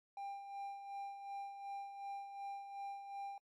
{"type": "tone with tremolo", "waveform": "triangle", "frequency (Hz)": 796, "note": "G5", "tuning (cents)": 26, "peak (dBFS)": -40, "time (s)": [0.17, 3.38], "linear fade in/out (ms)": 2, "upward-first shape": "sine", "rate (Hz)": 2.7, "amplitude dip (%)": 55, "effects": ["AAC 64 kbps"]}